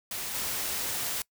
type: noise with level steps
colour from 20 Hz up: white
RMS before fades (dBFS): -35 / -32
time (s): 0.11-1.22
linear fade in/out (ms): 2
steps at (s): 0.34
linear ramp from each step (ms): 10
effects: noise-tail reverb RT60 0.1 s tail -24 dB re dry